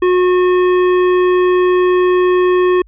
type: tone with tanh clipping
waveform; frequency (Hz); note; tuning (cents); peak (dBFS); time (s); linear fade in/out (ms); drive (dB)
sine; 362.9; F#4; -34; -11; 0.02-2.82; 5; 16
effects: added 51 Hz sine -41 dBFS peak until 2.87 s + resampled to 8000 Hz